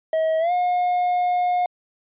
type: tone with pitch glide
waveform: triangle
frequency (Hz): 639 to 717.3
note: D#5 to F5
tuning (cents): +46 to +46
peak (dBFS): -16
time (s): 0.13-1.66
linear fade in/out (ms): 2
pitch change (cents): +200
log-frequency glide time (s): 0.39-0.52
effects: resampled to 8000 Hz